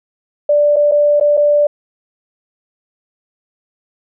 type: tone with dropouts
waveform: sine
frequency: 587.3 Hz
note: D5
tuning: in tune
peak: -8 dBFS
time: 0.49-1.67 s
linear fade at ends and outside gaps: 5 ms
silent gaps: 0.761-0.765 / 0.914-0.919 / 1.199-1.209 / 1.37-1.374 s
effects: none